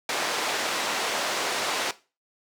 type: band-pass noise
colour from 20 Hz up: pink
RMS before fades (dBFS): -28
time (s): 0.09-1.91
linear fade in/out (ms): 2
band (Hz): 510 to 6600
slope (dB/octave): 12
effects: noise-tail reverb RT60 0.3 s tail -17 dB re dry